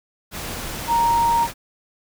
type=tone in noise; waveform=sine; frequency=932.3 Hz; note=A#5; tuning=in tune; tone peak=-15 dBFS; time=0.87-1.48 s; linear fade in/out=50 ms; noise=pink; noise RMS=-30 dBFS; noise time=0.31-1.54 s; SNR=+12 dB; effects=none